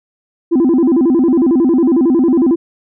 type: tone with vibrato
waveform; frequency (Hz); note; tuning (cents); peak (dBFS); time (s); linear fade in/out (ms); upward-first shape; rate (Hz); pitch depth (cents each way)
sine; 293.7; D4; 0; -6; 0.51-2.56; 20; square; 11; 240
effects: tanh soft clip ceiling -6 dBFS

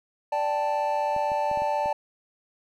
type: chord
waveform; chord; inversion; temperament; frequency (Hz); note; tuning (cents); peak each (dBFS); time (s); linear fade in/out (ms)
triangle; D suspended fourth; none; equal; 587.3 / 784 / 880; D5 / G5 / A5; 0 / 0 / 0; -26 / -29 / -24; 0.32-1.93; 5
type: clicks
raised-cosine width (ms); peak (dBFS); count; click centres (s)
3; -29; 6; 1.164 / 1.318 / 1.514 / 1.574 / 1.62 / 1.859
effects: none

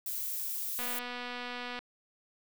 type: noise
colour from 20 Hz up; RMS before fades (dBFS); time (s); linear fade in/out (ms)
violet; -36; 0.06-0.99; 2
type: click train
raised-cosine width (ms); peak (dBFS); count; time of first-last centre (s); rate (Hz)
0.3; -24; 246; 0.79-1.79; 245
effects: none

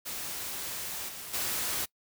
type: noise with level steps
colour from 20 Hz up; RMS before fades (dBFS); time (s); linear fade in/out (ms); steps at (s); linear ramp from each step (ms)
white; -37 / -42 / -32; 0.05-1.86; 20; 1.08 / 1.33; 10
effects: noise-tail reverb RT60 0.1 s tail -23 dB re dry

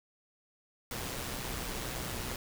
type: noise with amplitude modulation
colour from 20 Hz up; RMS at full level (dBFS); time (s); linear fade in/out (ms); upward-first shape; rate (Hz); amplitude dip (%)
pink; -36; 0.91-2.36; 2; sine; 124; 45
effects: none

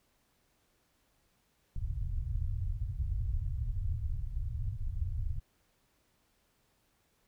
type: low-pass noise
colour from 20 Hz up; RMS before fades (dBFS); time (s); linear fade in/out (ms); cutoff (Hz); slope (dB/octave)
pink; -34; 1.76-5.4; 5; 120; 48
effects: pink hiss -73 dBFS RMS until 7.27 s

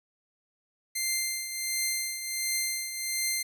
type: tone with tremolo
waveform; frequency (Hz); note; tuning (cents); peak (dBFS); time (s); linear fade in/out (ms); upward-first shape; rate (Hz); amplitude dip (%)
10% pulse; 2089; C7; -3; -17; 0.95-3.43; 10; triangle; 1.4; 65
effects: none

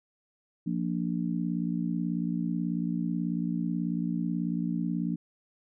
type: harmonic tone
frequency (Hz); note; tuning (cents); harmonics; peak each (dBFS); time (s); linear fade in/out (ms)
58.27; A#1; 0; 3 / 4 / 5; -30 / -32 / -34; 0.66-5.16; 10
effects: none

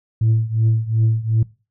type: tone with tremolo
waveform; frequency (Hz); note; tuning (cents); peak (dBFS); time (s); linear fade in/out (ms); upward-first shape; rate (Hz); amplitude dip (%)
sine; 111.7; A2; +27; -9; 0.21-1.43; 5; triangle; 2.7; 90
effects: noise-tail reverb RT60 0.3 s tail -22 dB re dry + tanh soft clip ceiling -10 dBFS

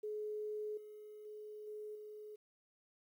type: tone with level steps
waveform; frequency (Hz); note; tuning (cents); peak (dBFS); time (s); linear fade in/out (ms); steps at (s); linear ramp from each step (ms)
sine; 424.3; G#4; +37; -39 / -50 / -47 / -44 / -48; 0.03-2.36; 10; 0.77 / 1.25 / 1.67 / 1.95; 5
effects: 12-bit

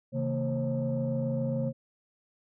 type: tone cluster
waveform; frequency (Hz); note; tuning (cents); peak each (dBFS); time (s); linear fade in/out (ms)
sine; 133.7 / 160.7 / 229.4 / 536; C3 / E3 / A#3 / C5; +38 / -44 / -28 / +42; -30 / -36 / -31 / -32; 0.12-1.73; 50
effects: tanh soft clip ceiling -21 dBFS

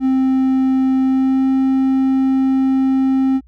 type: tone with pitch glide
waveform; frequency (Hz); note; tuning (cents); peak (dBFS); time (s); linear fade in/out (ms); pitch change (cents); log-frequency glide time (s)
triangle; 262.9 to 265.3; C4 to C4; +8 to +24; -10; 0-3.41; 50; +16; 1.02-1.48
effects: added 60 Hz sine -44 dBFS peak until 3.47 s

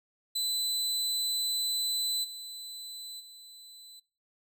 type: tone with level steps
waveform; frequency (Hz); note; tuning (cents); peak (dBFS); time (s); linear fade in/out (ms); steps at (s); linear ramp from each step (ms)
sawtooth; 4010; B7; +26; -26 / -38 / -46; 0.35-4; 10; 2.23 / 3.19; 20
effects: noise-tail reverb RT60 0.5 s tail -24 dB re dry

